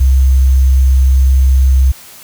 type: tone with sample-and-hold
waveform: sine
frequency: 65.9 Hz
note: C2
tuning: 13 cents sharp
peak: -5 dBFS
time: 0-1.92 s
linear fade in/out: 10 ms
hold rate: 6300 Hz
effects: white hiss -36 dBFS RMS until 2.23 s

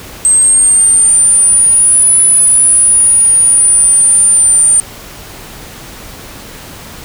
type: linear two-way sweep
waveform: sine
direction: up then down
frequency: 8260 to 10000 to 9010 Hz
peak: -4 dBFS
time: 0.25-4.8 s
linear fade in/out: 0 ms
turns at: 2.16 s
effects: pink hiss -30 dBFS RMS until 7.04 s

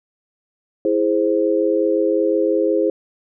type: chord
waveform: sine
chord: E augmented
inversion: none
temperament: equal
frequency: 329.6 / 415.3 / 523.3 Hz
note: E4 / G#4 / B#4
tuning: 0 / 0 / 0 cents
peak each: -19 dBFS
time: 0.85-2.9 s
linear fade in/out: 2 ms
effects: none

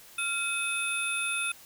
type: tone cluster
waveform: sine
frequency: 1386 / 2554 / 3567 / 10020 Hz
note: F6 / D#7 / A7 / D#9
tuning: -14 / +45 / +23 / +11 cents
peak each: -35 / -30 / -37 / -35 dBFS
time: 0.18-1.52 s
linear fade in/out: 5 ms
effects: white hiss -52 dBFS RMS until 1.65 s

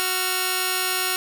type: tone pair together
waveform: 5% pulse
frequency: 370 / 1380.9 Hz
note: F#4 / F6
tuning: 0 / -20 cents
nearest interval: octave + major seventh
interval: 2280 cents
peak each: -13 dBFS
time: 0-1.16 s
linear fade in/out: 0 ms
effects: none

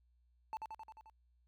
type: tone with echo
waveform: triangle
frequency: 880 Hz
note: A5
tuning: in tune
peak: -36 dBFS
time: 0.53-0.57 s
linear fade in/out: 0 ms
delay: 88 ms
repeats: 6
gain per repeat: -3 dB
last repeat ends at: 1.098 s
effects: added 60 Hz sine -69 dBFS peak until 1.47 s

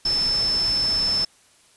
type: tone in noise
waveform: sine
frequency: 5274 Hz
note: E8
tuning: in tune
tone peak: -19 dBFS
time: 0.05-1.25 s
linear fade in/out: 5 ms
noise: pink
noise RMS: -33 dBFS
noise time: 0.05-1.25 s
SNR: +11 dB
effects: white hiss -56 dBFS RMS until 1.76 s + resampled to 24000 Hz

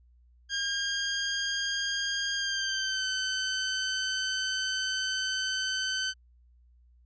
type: tone with pitch glide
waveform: 15% pulse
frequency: 1613 to 1528.6 Hz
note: G6 to G6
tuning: +49 to -44 cents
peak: -22 dBFS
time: 0.49-6.14 s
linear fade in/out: 50 ms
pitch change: -93 cents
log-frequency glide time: 2.35-3.06 s
effects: added 60 Hz sine -57 dBFS peak until 7.05 s + resampled to 16000 Hz

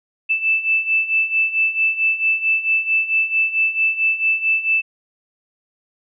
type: beating tone pair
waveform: sine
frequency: 2637 / 2641.5 Hz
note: E7 / E7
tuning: 0 / +3 cents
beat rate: 4.5 Hz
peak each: -21 / -17 dBFS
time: 0.29-4.82 s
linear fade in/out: 20 ms
effects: none

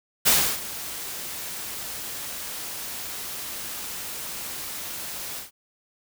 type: noise with ADSR envelope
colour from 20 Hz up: white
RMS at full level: -17 dBFS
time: 0.25-5.51 s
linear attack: 20 ms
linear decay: 310 ms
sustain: -17 dB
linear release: 140 ms
effects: none

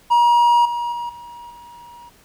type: tone with level steps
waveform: triangle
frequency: 953 Hz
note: A#5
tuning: 38 cents sharp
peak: -9 / -19 / -22 / -33 / -37 dBFS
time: 0.1-2.1 s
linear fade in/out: 20 ms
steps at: 0.65 / 0.92 / 1.09 / 1.5 s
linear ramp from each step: 5 ms
effects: pink hiss -52 dBFS RMS until 2.24 s

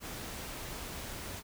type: noise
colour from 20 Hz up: pink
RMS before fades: -42 dBFS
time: 0-1.43 s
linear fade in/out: 50 ms
effects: none

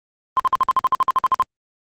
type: tone bursts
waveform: sine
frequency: 1046.5 Hz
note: C6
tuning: in tune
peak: -11 dBFS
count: 14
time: 0.37-1.423 s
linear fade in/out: 0 ms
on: 26 ms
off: 53 ms
effects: tanh soft clip ceiling -8 dBFS + Opus 24 kbps

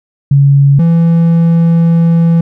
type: tone pair in turn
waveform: sine / triangle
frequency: 140 / 167.06 Hz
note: C#3 / E3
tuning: +18 / +23 cents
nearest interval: minor third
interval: 305 cents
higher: second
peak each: -3 dBFS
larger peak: neither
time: 0.31-0.79 / 0.79-2.41 s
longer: second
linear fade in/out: 5 ms
effects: none

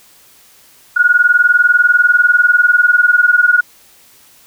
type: tone pair together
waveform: sine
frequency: 1438 / 1458.1 Hz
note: F#6 / F#6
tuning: -50 / -26 cents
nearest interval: unison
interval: 24 cents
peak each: -10 dBFS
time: 0.96-3.61 s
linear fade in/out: 10 ms
effects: white hiss -46 dBFS RMS until 4.46 s

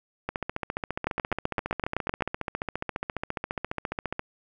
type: two click trains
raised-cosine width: 0.5 ms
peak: -10 / -14 dBFS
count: 10 / 58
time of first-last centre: 1.07-2.222 / 0.29-4.194 s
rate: 7.81 / 14.6 Hz
effects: none

